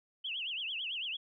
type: tone with vibrato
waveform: sine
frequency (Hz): 2942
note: F#7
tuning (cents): -11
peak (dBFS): -35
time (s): 0.24-1.17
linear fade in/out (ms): 10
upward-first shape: triangle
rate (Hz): 9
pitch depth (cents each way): 260
effects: none